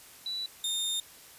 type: tone pair in turn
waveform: sine / sawtooth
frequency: 3951 / 3647 Hz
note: B7 / A#7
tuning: 0 / -39 cents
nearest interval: minor second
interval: 139 cents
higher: first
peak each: -32 / -26 dBFS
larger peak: second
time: 0.26-0.46 / 0.64-1 s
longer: second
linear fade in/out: 2 ms
effects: white hiss -52 dBFS RMS until 1.38 s + resampled to 32000 Hz